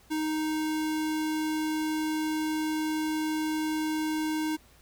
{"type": "tone", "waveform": "square", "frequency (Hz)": 311.1, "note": "D#4", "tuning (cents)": 0, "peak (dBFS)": -28, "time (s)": [0.1, 4.57], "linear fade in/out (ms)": 20, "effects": ["added 60 Hz sine -62 dBFS peak until 4.81 s", "pink hiss -59 dBFS RMS until 4.81 s"]}